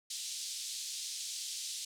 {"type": "band-pass noise", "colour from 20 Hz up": "pink", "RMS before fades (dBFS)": -41, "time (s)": [0.1, 1.85], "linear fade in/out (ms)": 5, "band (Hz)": [3700, 9100], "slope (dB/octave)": 24, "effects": []}